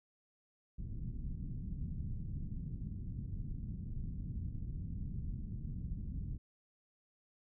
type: low-pass noise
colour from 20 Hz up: pink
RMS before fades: -41 dBFS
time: 0.78-6.38 s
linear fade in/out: 10 ms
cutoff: 200 Hz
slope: 24 dB/octave
effects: none